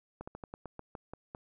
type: slowing click train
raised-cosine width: 1 ms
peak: -28 dBFS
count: 10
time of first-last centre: 0.21-1.349 s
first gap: 65 ms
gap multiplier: 1.16
effects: none